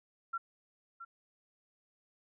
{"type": "tone with echo", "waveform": "sine", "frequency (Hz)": 1364, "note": "F6", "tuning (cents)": -41, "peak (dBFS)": -33, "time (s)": [0.33, 0.38], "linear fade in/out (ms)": 10, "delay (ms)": 670, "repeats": 1, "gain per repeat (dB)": -11, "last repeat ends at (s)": 1.05, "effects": []}